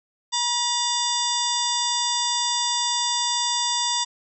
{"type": "harmonic tone with a mistuned harmonic", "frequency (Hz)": 962, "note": "B5", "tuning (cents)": -46, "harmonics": [1, 2, 3, 4, 5, 6, 7, 8], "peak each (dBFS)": [-27, -36, -37, -26, -28, -30, -35, -30], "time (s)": [0.32, 4.05], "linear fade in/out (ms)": 20, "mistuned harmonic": 4, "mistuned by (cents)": -130, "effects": []}